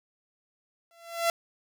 sawtooth tone with exponential growth, 676 Hz, E5, 43 cents sharp, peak -17 dBFS, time 0.91-1.3 s, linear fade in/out 1 ms, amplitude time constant 84 ms, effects none

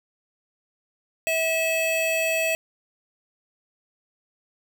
square tone pair together, 647.6 / 2597 Hz, E5 / E7, -31 / -26 cents, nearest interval 2 octaves, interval 2405 cents, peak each -25 dBFS, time 1.27-2.55 s, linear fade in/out 0 ms, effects none

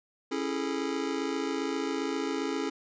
square chord, A major seventh, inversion first, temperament just, 275 / 330 / 412.5 / 440 Hz, C#4 / E4 / G#4 / A4, -14 / +2 / -12 / 0 cents, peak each -34 / -36 / -36 / -38 dBFS, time 0.31-2.7 s, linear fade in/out 10 ms, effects resampled to 16000 Hz

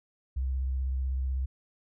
sine tone with vibrato, 65.41 Hz, C2, in tune, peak -27 dBFS, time 0.36-1.46 s, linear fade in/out 10 ms, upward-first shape sine, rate 16 Hz, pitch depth 38 cents each way, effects none

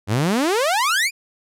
sawtooth exponential sweep, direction up, 94 to 2501 Hz, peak -13 dBFS, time 0.07-1.11 s, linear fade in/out 50 ms, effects low-pass 12000 Hz 12 dB/octave

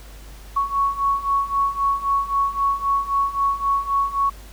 sine beating tone pair, 1108.7 / 1112.5 Hz, C#6 / C#6, 0 / +6 cents, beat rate 3.8 Hz, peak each -23 / -20 dBFS, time 0.56-4.3 s, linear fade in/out 10 ms, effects added 50 Hz sine -38 dBFS peak until 4.52 s + pink hiss -46 dBFS RMS until 4.52 s

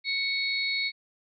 sine tone cluster, 2221 / 3803 / 4349 Hz, C#7 / A#7 / C#8, +3 / +34 / -34 cents, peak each -28 / -34 / -31 dBFS, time 0.04-0.92 s, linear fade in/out 50 ms, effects none

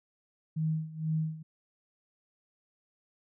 sine tone with tremolo, 157.9 Hz, D#3, 26 cents sharp, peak -26 dBFS, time 0.56-1.43 s, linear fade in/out 10 ms, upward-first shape sine, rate 2.1 Hz, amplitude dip 85%, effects none

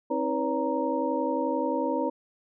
sine tone cluster, 266.4 / 317.5 / 492.3 / 564 / 933 Hz, C4 / D#4 / B4 / C#5 / A#5, +31 / +35 / -6 / +30 / +1 cents, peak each -31 dBFS, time 0.1-2.1 s, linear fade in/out 10 ms, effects none

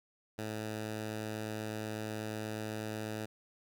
10% pulse tone, 108.2 Hz, A2, 29 cents flat, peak -29 dBFS, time 0.38-3.26 s, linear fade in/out 10 ms, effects none

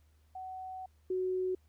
sine tone pair in turn, 750 / 370.5 Hz, F#5 / F#4, +23 / +2 cents, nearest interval octave, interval 1221 cents, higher first, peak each -40 / -30 dBFS, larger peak second, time 0.35-0.86 / 1.1-1.55 s, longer first, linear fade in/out 5 ms, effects added 76 Hz sine -63 dBFS peak until 1.68 s + pink hiss -75 dBFS RMS until 1.68 s

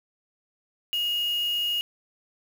sine tone with quantisation, 2867 Hz, F7, 45 cents sharp, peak -24 dBFS, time 0.93-1.81 s, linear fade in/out 0 ms, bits 6, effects none

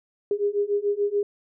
sine beating tone pair, 404.6 / 411.5 Hz, G#4 / G#4, -45 / -16 cents, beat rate 6.9 Hz, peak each -25 / -24 dBFS, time 0.31-1.23 s, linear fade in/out 2 ms, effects none

